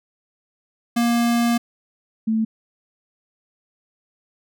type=tone pair in turn; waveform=square / sine; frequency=235.9 / 221.2 Hz; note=A#3 / A3; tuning=+21 / +9 cents; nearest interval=minor second; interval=112 cents; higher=first; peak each=-17 dBFS; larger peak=neither; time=0.96-1.58 / 2.27-2.45 s; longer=first; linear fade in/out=10 ms; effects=none